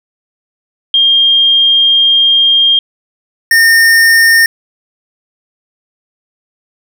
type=tone pair in turn; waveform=sine / square; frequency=3213 / 1824.2 Hz; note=G7 / A#6; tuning=+42 / -38 cents; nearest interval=minor seventh; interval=980 cents; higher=first; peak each=-5 / -5 dBFS; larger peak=neither; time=0.94-2.79 / 3.51-4.46 s; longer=first; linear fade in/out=2 ms; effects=none